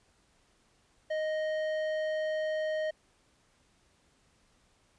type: tone with low-pass filter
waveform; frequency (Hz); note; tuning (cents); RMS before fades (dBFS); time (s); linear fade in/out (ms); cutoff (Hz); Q
square; 622.3; D#5; 0; -32; 1.1-2.91; 10; 2500; 0.7
effects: pink hiss -68 dBFS RMS until 4.98 s + resampled to 22050 Hz